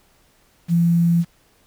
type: tone with quantisation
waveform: sine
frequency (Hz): 170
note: F3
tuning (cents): -46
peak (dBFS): -13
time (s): 0.68-1.25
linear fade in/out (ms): 50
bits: 7
effects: pink hiss -58 dBFS RMS until 1.66 s